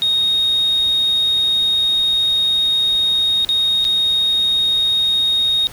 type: tone with dropouts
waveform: sine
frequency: 3729 Hz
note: A#7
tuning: in tune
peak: -12 dBFS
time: 0.02-5.67 s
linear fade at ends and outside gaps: 0 ms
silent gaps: 3.448-3.49 / 3.844-3.85 s
effects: tanh soft clip ceiling -10 dBFS + pink hiss -38 dBFS RMS until 5.72 s